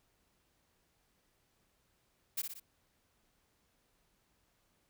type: noise with echo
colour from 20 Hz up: blue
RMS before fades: -35 dBFS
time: 2.37-2.42 s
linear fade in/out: 10 ms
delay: 60 ms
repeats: 3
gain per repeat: -5 dB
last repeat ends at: 2.6 s
effects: pink hiss -75 dBFS RMS until 4.89 s